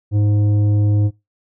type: tone with tanh clipping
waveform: triangle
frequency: 103.83 Hz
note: G#2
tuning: in tune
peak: -14 dBFS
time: 0.11-1.11 s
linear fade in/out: 50 ms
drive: 13 dB
effects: noise-tail reverb RT60 0.2 s tail -20 dB re dry